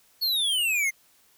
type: exponential sweep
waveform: square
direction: down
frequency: 4444 to 2073 Hz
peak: -23 dBFS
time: 0.21-0.91 s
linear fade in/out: 20 ms
effects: white hiss -61 dBFS RMS until 1.37 s